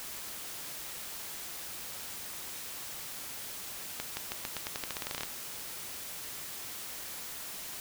accelerating click train, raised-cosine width 0.2 ms, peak -17 dBFS, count 17, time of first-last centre 4-5.233 s, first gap 170 ms, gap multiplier 0.88, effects white hiss -42 dBFS RMS until 7.8 s

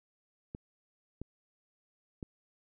clicks, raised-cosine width 3 ms, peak -27 dBFS, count 3, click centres 0.549 / 1.216 / 2.228 s, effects none

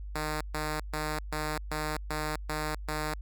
5% pulse tone bursts, 153.1 Hz, D#3, 28 cents flat, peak -20 dBFS, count 8, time 0.15-3.14 s, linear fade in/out 5 ms, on 260 ms, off 130 ms, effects added 50 Hz sine -37 dBFS peak until 3.21 s

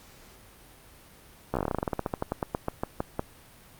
slowing click train, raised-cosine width 1 ms, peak -13 dBFS, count 25, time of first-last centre 1.54-3.194 s, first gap 14 ms, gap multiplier 1.12, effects pink hiss -53 dBFS RMS until 3.79 s + Opus 48 kbps

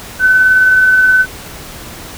sine tone with tremolo, 1514 Hz, F#6, 39 cents sharp, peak -4 dBFS, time 0.19-1.26 s, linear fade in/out 50 ms, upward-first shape triangle, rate 19 Hz, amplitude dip 30%, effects pink hiss -30 dBFS RMS until 2.17 s

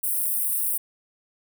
white high-pass noise, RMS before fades -25 dBFS, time 0.03-0.78 s, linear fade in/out 10 ms, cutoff 8600 Hz, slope 96 dB/octave, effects none

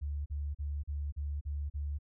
sine tone bursts, 72.5 Hz, D2, 22 cents flat, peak -33 dBFS, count 7, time 0.01-1.988 s, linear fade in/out 20 ms, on 250 ms, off 38 ms, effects none

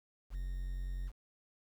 triangle tone, 45.13 Hz, F#1, 42 cents flat, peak -34 dBFS, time 0.3-1.12 s, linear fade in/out 50 ms, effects 10-bit

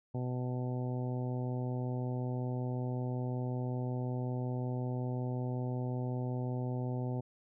harmonic tone, 125.4 Hz, B2, 27 cents sharp, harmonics 1 / 2 / 3 / 4 / 5 / 6 / 7, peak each -34 / -40 / -44 / -46 / -48 / -50 / -51 dBFS, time 0.14-7.21 s, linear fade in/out 10 ms, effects none

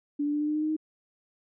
sine tone with pitch steps, 290 / 293 / 296.1 / 299.2 / 302.3 / 305.5 / 308.7 / 311.9 Hz, D4 / D4 / D4 / D4 / D#4 / D#4 / D#4 / D#4, -22 / -4 / +14 / +32 / -50 / -32 / -14 / +4 cents, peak -25 dBFS, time 0.19-0.766 s, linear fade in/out 10 ms, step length 72 ms, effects none

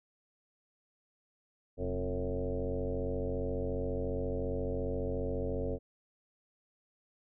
sine tone with frequency modulation, 262.1 Hz, C4, 3 cents sharp, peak -31 dBFS, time 1.77-5.79 s, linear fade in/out 50 ms, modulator 94.5 Hz, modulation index 3.3, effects none

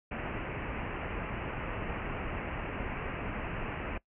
pink low-pass noise, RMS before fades -37 dBFS, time 0.11-3.98 s, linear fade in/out 5 ms, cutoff 2800 Hz, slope 96 dB/octave, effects noise-tail reverb RT60 0.1 s tail -22 dB re dry

